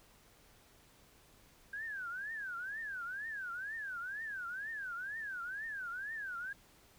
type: tone with vibrato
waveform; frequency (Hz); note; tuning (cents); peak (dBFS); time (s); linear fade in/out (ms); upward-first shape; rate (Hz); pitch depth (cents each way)
sine; 1585; G6; +19; -39; 1.73-6.53; 5; triangle; 2.1; 270
effects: pink hiss -64 dBFS RMS until 6.98 s